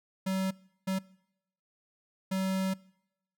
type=tone bursts at uneven times; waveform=square; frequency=190 Hz; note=F#3; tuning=46 cents sharp; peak=-29 dBFS; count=3; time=0.26-0.51 / 0.87-0.99 / 2.31-2.74 s; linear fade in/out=10 ms; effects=noise-tail reverb RT60 0.8 s tail -23 dB re dry